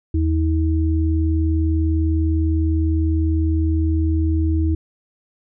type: tone pair together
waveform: sine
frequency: 80.03 / 320.1 Hz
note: D#2 / D#4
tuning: +49 / +49 cents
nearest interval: 2 octaves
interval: 2400 cents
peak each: -16 / -22 dBFS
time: 0.14-4.75 s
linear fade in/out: 5 ms
effects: none